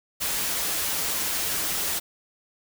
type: noise with comb filter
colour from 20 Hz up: white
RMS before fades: -27 dBFS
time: 0.2-2 s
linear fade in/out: 20 ms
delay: 8.1 ms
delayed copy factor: -0.5
effects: none